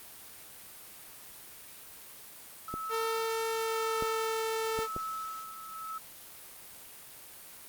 sine tone with tremolo, 1300 Hz, E6, 24 cents flat, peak -34 dBFS, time 2.68-5.98 s, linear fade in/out 2 ms, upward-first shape sine, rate 0.95 Hz, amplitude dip 65%
clicks, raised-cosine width 2 ms, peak -24 dBFS, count 4, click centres 2.74 / 4.024 / 4.79 / 4.964 s
sawtooth tone with pitch glide, 451.7 to 446.3 Hz, A4 to A4, +45 to +25 cents, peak -27 dBFS, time 2.89-4.88 s, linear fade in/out 50 ms, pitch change -20 cents, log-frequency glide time 3.04-4.44 s
effects white hiss -49 dBFS RMS until 7.68 s + Opus 32 kbps

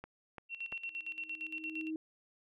click train, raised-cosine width 0.5 ms, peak -30 dBFS, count 3, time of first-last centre 0.04-0.725 s, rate 2.92 Hz
sine tone with tremolo, 2723 Hz, F7, 44 cents flat, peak -37 dBFS, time 0.49-1.91 s, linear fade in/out 50 ms, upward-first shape square, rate 8.7 Hz, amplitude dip 75%
sine tone with exponential growth, 316.1 Hz, D#4, 27 cents sharp, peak -34 dBFS, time 0.85-1.96 s, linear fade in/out 1 ms, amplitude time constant 240 ms
effects none

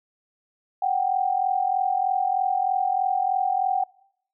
sine tone pair together, 740 / 783.2 Hz, F#5 / G5, 0 / -2 cents, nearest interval minor second, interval 98 cents, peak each -23 dBFS, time 0.82-3.84 s, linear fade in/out 5 ms, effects noise-tail reverb RT60 0.7 s tail -23 dB re dry

